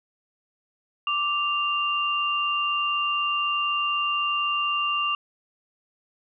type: tone pair together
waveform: sine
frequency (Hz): 1174.7 / 2788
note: D6 / F7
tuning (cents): 0 / -4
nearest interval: octave + minor third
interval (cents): 1496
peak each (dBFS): -25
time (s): 1.07-5.15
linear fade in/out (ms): 2
effects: none